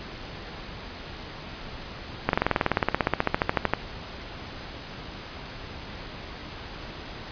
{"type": "slowing click train", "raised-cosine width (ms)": 0.5, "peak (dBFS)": -5, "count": 25, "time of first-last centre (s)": [2.29, 3.736], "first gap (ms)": 42, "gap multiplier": 1.03, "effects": ["pink hiss -39 dBFS RMS until 7.31 s", "resampled to 11025 Hz"]}